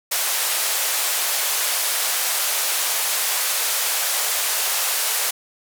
white band-pass noise, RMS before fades -22 dBFS, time 0.11-5.31 s, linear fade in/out 10 ms, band 510 to 15000 Hz, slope 24 dB/octave, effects none

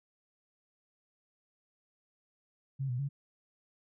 sine tone with pitch steps, 135.5 / 123.3 / 140.2 Hz, C#3 / B2 / C#3, -39 / -2 / +20 cents, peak -31 dBFS, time 2.79-3.09 s, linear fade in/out 20 ms, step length 100 ms, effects none

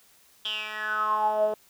10% pulse tone with band-pass filter sweep, 214.1 Hz, A3, 47 cents flat, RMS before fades -27 dBFS, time 0.45-1.54 s, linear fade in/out 2 ms, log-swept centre 3300 to 530 Hz, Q 9.5, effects white hiss -59 dBFS RMS until 1.69 s

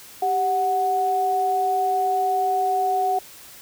sine tone pair together, 392 / 740 Hz, G4 / F#5, 0 / 0 cents, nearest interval major seventh, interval 1100 cents, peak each -27 / -19 dBFS, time 0.22-3.19 s, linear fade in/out 5 ms, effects white hiss -44 dBFS RMS until 3.61 s

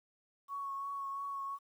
sine tone with vibrato, 1108.7 Hz, C#6, in tune, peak -37 dBFS, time 0.48-1.59 s, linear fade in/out 50 ms, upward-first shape triangle, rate 2.9 Hz, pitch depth 21 cents each way, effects 11-bit

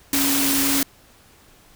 sine tone in noise, 277.2 Hz, C#4, in tune, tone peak -22 dBFS, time 0.13-0.83 s, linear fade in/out 2 ms, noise white, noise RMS -21 dBFS, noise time 0.13-0.83 s, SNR -4 dB, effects pink hiss -52 dBFS RMS until 1.75 s

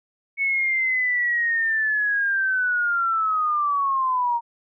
sine linear sweep, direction down, 2217 to 929 Hz, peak -19 dBFS, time 0.37-4.41 s, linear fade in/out 50 ms, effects none

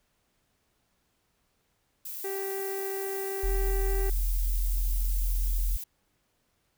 violet noise, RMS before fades -38 dBFS, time 2.05-5.84 s, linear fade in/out 5 ms
harmonic tone, 389.6 Hz, G4, 11 cents flat, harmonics 1 / 2 / 3 / 4 / 5 / 6 / 7, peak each -32 / -42 / -53 / -49 / -46 / -56 / -58 dBFS, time 2.24-4.1 s, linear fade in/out 5 ms
sine tone, 42 Hz, E1, 33 cents sharp, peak -24 dBFS, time 3.43-5.77 s, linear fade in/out 10 ms
effects pink hiss -73 dBFS RMS until 6.77 s

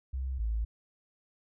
sine tone pair in turn, 65.41 / 55.16 Hz, C2 / A1, 0 / +5 cents, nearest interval minor third, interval 295 cents, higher first, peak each -31 / -28 dBFS, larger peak second, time 0.13-0.39 / 0.39-0.65 s, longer neither, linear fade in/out 10 ms, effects none

